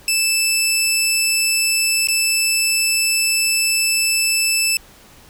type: tone with dropouts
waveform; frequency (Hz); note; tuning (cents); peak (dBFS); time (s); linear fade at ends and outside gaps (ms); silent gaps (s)
15% pulse; 2637; E7; 0; -8; 0.08-4.77; 1; 2.072-2.085
effects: pink hiss -46 dBFS RMS until 5.29 s